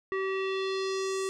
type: tone with low-pass filter sweep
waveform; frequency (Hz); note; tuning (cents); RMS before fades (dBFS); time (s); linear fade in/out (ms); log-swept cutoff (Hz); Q
square; 383.8; G4; -37; -31; 0.12-1.29; 0; 1900 to 8700; 2.3
effects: none